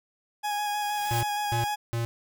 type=tone with vibrato; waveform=40% pulse; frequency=830.6 Hz; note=G#5; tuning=in tune; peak=-26 dBFS; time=0.43-1.76 s; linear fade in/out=20 ms; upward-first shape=square; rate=6.4 Hz; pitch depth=12 cents each way
type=noise with exponential growth; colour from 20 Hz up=white; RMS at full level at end=-35 dBFS; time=0.52-1.21 s; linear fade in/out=1 ms; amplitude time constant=150 ms
type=tone bursts; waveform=square; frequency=116.54 Hz; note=A#2; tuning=in tune; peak=-27 dBFS; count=3; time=1.11-2.05 s; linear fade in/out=0 ms; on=120 ms; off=290 ms
effects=none

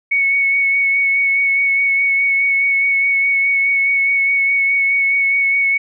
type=tone with vibrato; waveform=sine; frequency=2217 Hz; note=C#7; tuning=in tune; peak=-12 dBFS; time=0.11-5.78 s; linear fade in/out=10 ms; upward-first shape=sine; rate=4.8 Hz; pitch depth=16 cents each way; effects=none

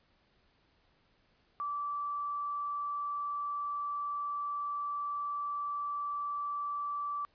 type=tone; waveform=sine; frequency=1161 Hz; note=D6; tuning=20 cents flat; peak=-33 dBFS; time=1.6-7.25 s; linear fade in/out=0 ms; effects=pink hiss -70 dBFS RMS until 7.34 s + resampled to 11025 Hz

